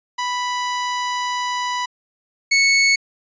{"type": "tone pair in turn", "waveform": "sawtooth", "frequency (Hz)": [987.8, 2209], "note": ["B5", "C#7"], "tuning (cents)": [0, -7], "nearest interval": "octave + major second", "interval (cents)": 1393, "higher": "second", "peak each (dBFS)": [-17, -9], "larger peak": "second", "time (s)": [[0.18, 1.86], [2.51, 2.96]], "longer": "first", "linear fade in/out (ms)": 10, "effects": ["resampled to 16000 Hz"]}